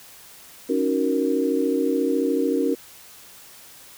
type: chord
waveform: sine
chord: D# minor seventh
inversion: third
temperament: equal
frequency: 277.2 / 311.1 / 370 / 466.2 Hz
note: C#4 / D#4 / F#4 / A#4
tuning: 0 / 0 / 0 / 0 cents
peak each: -23 / -26 / -26 / -24 dBFS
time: 0.69-2.75 s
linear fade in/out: 10 ms
effects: white hiss -46 dBFS RMS until 3.97 s